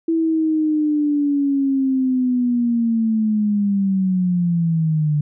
sine linear sweep, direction down, 329.6 to 146.83 Hz, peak -15 dBFS, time 0.08-5.21 s, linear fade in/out 5 ms, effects none

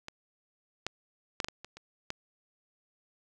clicks, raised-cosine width 0.2 ms, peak -23 / -15 / -13 / -14 / -20 / -26 / -30 / -17 dBFS, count 8, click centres 0.084 / 0.866 / 1.402 / 1.445 / 1.485 / 1.646 / 1.77 / 2.104 s, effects none

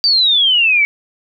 sine exponential sweep, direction down, 4699 to 2233 Hz, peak -9 dBFS, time 0.04-0.85 s, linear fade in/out 0 ms, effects none

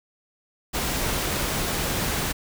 pink noise, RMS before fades -26 dBFS, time 0.73-2.33 s, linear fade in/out 20 ms, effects none

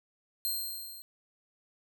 5% pulse tone with level ramp, 4186 Hz, C8, in tune, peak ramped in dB -22 to -39 dBFS, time 0.45-1.02 s, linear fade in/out 0 ms, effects none

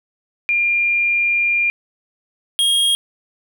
sine / square tone pair in turn, 2400 / 3257 Hz, D7 / G#7, +37 / -34 cents, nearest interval perfect fourth, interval 529 cents, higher second, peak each -14 dBFS, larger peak neither, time 0.49-1.7 / 2.59-2.95 s, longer first, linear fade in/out 0 ms, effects none

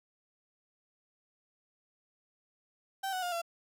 35% pulse tone with pitch steps, 775 / 741.7 / 709.9 / 679.4 Hz, G5 / F#5 / F5 / F5, -20 / +4 / +28 / -48 cents, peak -31 dBFS, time 3.03-3.418 s, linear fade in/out 10 ms, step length 97 ms, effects none

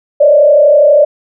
sine tone with frequency modulation, 587.3 Hz, D5, in tune, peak -3 dBFS, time 0.2-1.05 s, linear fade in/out 10 ms, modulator 32.2 Hz, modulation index 1, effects none

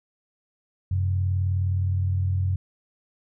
sine tone pair together, 93 / 132.41 Hz, F#2 / C3, +9 / +21 cents, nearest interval tritone, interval 612 cents, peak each -21 / -32 dBFS, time 0.91-2.56 s, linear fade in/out 5 ms, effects none

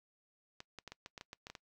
clicks, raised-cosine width 0.2 ms, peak -29 dBFS, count 11, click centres 0.604 / 0.787 / 0.877 / 0.92 / 1.061 / 1.178 / 1.211 / 1.331 / 1.469 / 1.5 / 1.552 s, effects noise-tail reverb RT60 0.1 s tail -23 dB re dry

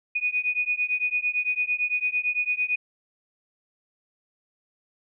sine beating tone pair, 2471 / 2479.9 Hz, D#7 / D#7, -13 / -6 cents, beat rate 8.9 Hz, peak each -26 dBFS, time 0.15-2.76 s, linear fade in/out 10 ms, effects none

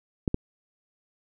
clicks, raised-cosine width 3 ms, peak -11 dBFS, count 2, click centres 0.278 / 0.344 s, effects none

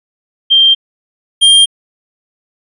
sine / square tone pair in turn, 3169 / 3198 Hz, G7 / G7, +18 / +34 cents, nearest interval unison, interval 16 cents, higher second, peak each -4 dBFS, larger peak neither, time 0.5-0.75 / 1.41-1.66 s, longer neither, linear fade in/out 20 ms, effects resampled to 32000 Hz

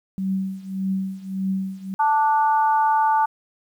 sine tone with tremolo, 191.3 Hz, G3, 42 cents flat, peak -19 dBFS, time 0.18-1.94 s, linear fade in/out 0 ms, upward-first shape triangle, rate 1.7 Hz, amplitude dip 90%
harmonic tone, 293.7 Hz, D4, in tune, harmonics 3 / 4 / 5, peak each -16 / -26 / -29 dBFS, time 1.99-3.26 s, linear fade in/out 10 ms
effects 9-bit

